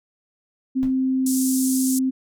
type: tone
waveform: sine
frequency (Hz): 261.6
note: C4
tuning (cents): 0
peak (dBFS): -18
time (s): 0.75-2.11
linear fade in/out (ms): 20
type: noise with exponential decay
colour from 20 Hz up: brown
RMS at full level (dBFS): -29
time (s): 0.83-0.98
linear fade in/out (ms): 0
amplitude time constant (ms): 31
type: band-pass noise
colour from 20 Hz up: white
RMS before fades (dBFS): -28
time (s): 1.26-1.99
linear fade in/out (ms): 5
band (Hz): 6300 to 11000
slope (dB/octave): 24
effects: none